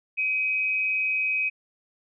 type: tone pair together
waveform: sine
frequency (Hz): 2321 / 2520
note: D7 / D#7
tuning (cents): -21 / +21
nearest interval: minor second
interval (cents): 142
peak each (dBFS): -31 / -23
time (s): 0.17-1.5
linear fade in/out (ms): 20
effects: none